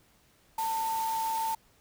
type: tone in noise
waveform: sine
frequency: 896 Hz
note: A5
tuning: 31 cents sharp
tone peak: -28 dBFS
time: 0.58-1.55 s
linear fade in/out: 5 ms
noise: white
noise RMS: -41 dBFS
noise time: 0.58-1.55 s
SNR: +10 dB
effects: pink hiss -64 dBFS RMS until 1.8 s